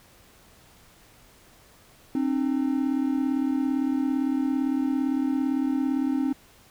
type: tone pair together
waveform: triangle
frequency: 265.8 / 303.5 Hz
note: C4 / D#4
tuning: +27 / -43 cents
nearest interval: major second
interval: 230 cents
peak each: -22 / -25 dBFS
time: 2.15-6.33 s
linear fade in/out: 2 ms
effects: pink hiss -55 dBFS RMS until 6.7 s